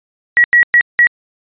sine tone bursts at uneven times, 1920 Hz, B6, 49 cents flat, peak -5 dBFS, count 4, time 0.37-0.44 / 0.53-0.63 / 0.74-0.81 / 0.99-1.07 s, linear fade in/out 0 ms, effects resampled to 8000 Hz

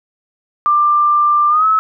sine tone with pitch glide, 1187 to 1294.4 Hz, D6 to E6, +18 to -32 cents, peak -9 dBFS, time 0.66-1.79 s, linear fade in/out 0 ms, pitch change +150 cents, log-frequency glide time 1.49-1.66 s, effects none

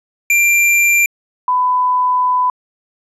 square / sine tone pair in turn, 2371 / 1000.1 Hz, D7 / B5, +16 / +21 cents, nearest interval octave + minor third, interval 1495 cents, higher first, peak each -10 / -11 dBFS, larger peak first, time 0.3-1.06 / 1.48-2.5 s, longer second, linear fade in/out 2 ms, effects resampled to 32000 Hz

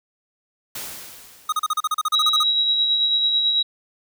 white noise with exponential decay, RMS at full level -30 dBFS, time 0.75-2.13 s, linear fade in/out 5 ms, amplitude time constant 300 ms
square tone bursts, 1244.5 Hz, D#6, in tune, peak -19 dBFS, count 14, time 1.49-2.434 s, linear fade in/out 5 ms, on 34 ms, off 36 ms
sine tone with tremolo, 3862 Hz, B7, 39 cents flat, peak -15 dBFS, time 2.13-3.63 s, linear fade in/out 10 ms, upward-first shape sine, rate 9.1 Hz, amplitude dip 35%
effects none

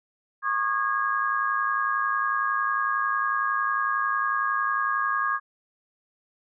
sine tone cluster, 1100 / 1211 / 1646 Hz, C#6 / D#6 / G#6, -14 / -47 / -16 cents, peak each -27 dBFS, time 0.42-5.4 s, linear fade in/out 50 ms, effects none

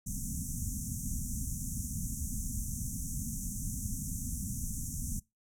pink band-stop noise, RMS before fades -36 dBFS, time 0.06-5.2 s, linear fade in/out 10 ms, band 260 to 5900 Hz, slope 96 dB/octave, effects noise-tail reverb RT60 0.2 s tail -22 dB re dry + low-pass 12000 Hz 12 dB/octave

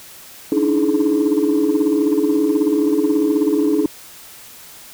sine tone cluster, 287 / 303.2 / 321.8 / 423.2 Hz, D4 / D#4 / E4 / G#4, -40 / -45 / -42 / +33 cents, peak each -18 dBFS, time 0.52-3.86 s, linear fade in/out 2 ms, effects tanh soft clip ceiling -8 dBFS + white hiss -40 dBFS RMS until 4.93 s

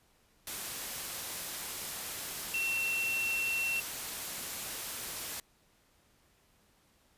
sine tone in noise, 2711 Hz, E7, 48 cents sharp, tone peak -30 dBFS, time 2.54-3.8 s, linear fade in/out 2 ms, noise white, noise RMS -39 dBFS, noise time 0.47-5.4 s, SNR +6 dB, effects pink hiss -68 dBFS RMS until 7.17 s + resampled to 32000 Hz

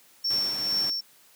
triangle tone with tremolo, 5450 Hz, F8, 43 cents flat, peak -21 dBFS, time 0.24-1.01 s, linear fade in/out 10 ms, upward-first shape triangle, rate 2.3 Hz, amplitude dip 55%
pink noise, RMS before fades -39 dBFS, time 0.3-0.9 s, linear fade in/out 2 ms
effects white hiss -57 dBFS RMS until 1.35 s + high-pass 150 Hz 12 dB/octave

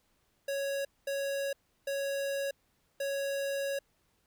square tone bursts at uneven times, 554.4 Hz, C#5, in tune, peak -32 dBFS, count 4, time 0.48-0.85 / 1.07-1.53 / 1.87-2.51 / 3-3.79 s, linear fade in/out 5 ms, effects pink hiss -73 dBFS RMS until 4.26 s

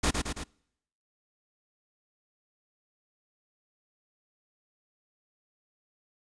pink noise with echo, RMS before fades -25 dBFS, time 0.03-0.11 s, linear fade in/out 10 ms, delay 110 ms, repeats 3, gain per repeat -4 dB, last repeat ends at 0.44 s, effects noise-tail reverb RT60 0.8 s tail -26 dB re dry + resampled to 22050 Hz

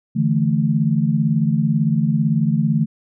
sine chord, D suspended second, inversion none, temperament equal, 146.83 / 164.81 / 220 Hz, D3 / E3 / A3, 0 / 0 / 0 cents, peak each -19 dBFS, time 0.15-2.86 s, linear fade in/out 20 ms, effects none

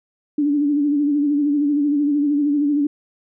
sine tone with vibrato, 290.4 Hz, D4, 19 cents flat, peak -15 dBFS, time 0.38-2.87 s, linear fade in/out 5 ms, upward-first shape sine, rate 13 Hz, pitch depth 53 cents each way, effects none

